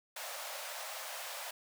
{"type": "high-pass noise", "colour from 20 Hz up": "pink", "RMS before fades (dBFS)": -43, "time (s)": [0.16, 1.51], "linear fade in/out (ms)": 5, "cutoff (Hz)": 520, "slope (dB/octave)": 96, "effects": []}